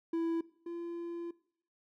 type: tone pair in turn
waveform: triangle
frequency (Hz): 331.4 / 341.3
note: E4 / F4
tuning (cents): +9 / -40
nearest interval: minor second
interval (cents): 51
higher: second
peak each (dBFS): -28 / -36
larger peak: first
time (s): 0.13-0.41 / 0.66-1.31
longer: second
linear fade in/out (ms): 5
effects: noise-tail reverb RT60 0.6 s tail -20 dB re dry